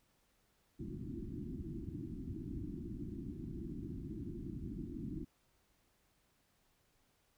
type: low-pass noise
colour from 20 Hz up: white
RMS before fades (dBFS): -44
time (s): 0.79-5.25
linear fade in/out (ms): 10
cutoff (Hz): 350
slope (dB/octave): 96
effects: pink hiss -75 dBFS RMS until 7.37 s